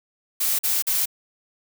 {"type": "noise bursts", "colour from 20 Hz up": "blue", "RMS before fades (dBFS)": -22, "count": 3, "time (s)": [0.4, 1.058], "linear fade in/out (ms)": 10, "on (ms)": 190, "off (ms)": 44, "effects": []}